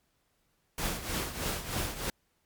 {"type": "noise with tremolo", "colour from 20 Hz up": "pink", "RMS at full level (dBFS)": -31, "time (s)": [0.78, 2.1], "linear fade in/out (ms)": 2, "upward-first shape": "triangle", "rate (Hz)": 3.2, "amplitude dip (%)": 75, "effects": ["pink hiss -74 dBFS RMS until 2.45 s", "MP3 96 kbps"]}